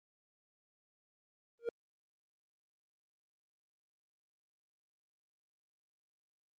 triangle tone with exponential growth, 468.1 Hz, A#4, 7 cents sharp, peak -27 dBFS, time 1.59-1.69 s, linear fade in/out 2 ms, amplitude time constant 20 ms, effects Opus 24 kbps

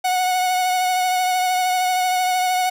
45% pulse tone with vibrato, 735 Hz, F#5, 12 cents flat, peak -17 dBFS, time 0.04-2.7 s, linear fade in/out 10 ms, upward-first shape sine, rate 13 Hz, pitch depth 18 cents each way, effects none

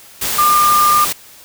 sine tone in noise, 1200 Hz, D6, 37 cents sharp, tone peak -9 dBFS, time 0.38-1.05 s, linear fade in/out 10 ms, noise white, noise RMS -19 dBFS, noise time 0.21-1.13 s, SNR +7 dB, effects white hiss -41 dBFS RMS until 1.44 s

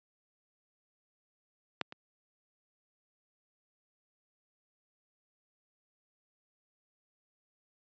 clicks, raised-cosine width 0.3 ms, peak -14 / -28 dBFS, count 2, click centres 1.813 / 1.924 s, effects high-pass 150 Hz 12 dB/octave + resampled to 16000 Hz

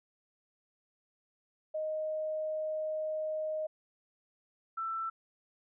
sine tone pair in turn, 622.3 / 1332.4 Hz, D#5 / E6, 0 / +18 cents, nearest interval octave + minor second, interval 1318 cents, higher second, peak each -32 / -33 dBFS, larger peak first, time 1.74-3.67 / 4.77-5.1 s, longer first, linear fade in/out 10 ms, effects none

